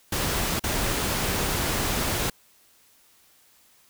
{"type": "noise with dropouts", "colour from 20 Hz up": "pink", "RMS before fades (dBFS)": -26, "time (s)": [0.12, 2.3], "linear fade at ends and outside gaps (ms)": 5, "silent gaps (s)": [0.596, 0.637], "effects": ["white hiss -59 dBFS RMS until 3.89 s"]}